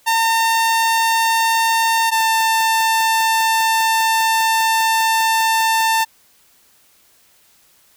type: tone pair in turn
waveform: sawtooth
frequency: 907 / 895 Hz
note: A#5 / A5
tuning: -48 / +29 cents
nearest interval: unison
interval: 23 cents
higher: first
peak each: -10 dBFS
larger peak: neither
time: 0.06-2.11 / 2.11-6.05 s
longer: second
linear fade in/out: 20 ms
effects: white hiss -54 dBFS RMS until 7.96 s